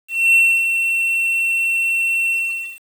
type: tone with ADSR envelope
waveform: triangle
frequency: 2708 Hz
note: E7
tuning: 46 cents sharp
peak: -7 dBFS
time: 0.08-2.8 s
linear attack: 260 ms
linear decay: 290 ms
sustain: -7 dB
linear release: 490 ms
effects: 7-bit